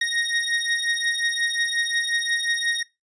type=beating tone pair; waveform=25% pulse; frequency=1864.7 / 1870.3 Hz; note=A#6 / A#6; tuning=0 / +5 cents; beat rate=5.6 Hz; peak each=-21 / -22 dBFS; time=0.01-2.83 s; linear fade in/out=5 ms; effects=noise-tail reverb RT60 0.2 s tail -19 dB re dry + resampled to 22050 Hz